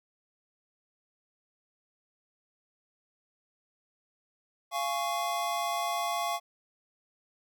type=chord; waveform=square; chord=Db major; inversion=first; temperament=just; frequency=693 / 831.5 / 1108.7 Hz; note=F5 / Ab5 / Db6; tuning=-14 / +2 / 0 cents; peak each=-33 / -37 / -34 dBFS; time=4.71-6.4 s; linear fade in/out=50 ms; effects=none